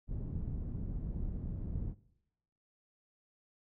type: low-pass noise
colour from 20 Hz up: pink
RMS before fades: -38 dBFS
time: 0.07-1.95 s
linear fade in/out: 50 ms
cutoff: 170 Hz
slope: 12 dB/octave
effects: noise-tail reverb RT60 0.9 s tail -22 dB re dry